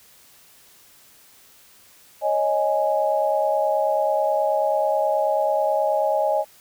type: chord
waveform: sine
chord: C# suspended second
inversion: none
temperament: just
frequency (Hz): 554.4 / 623.7 / 831.5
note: C#5 / D#5 / G#5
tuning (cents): 0 / +4 / +2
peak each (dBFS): -24 / -21 / -23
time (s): 2.21-6.45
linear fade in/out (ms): 50
effects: white hiss -52 dBFS RMS until 6.6 s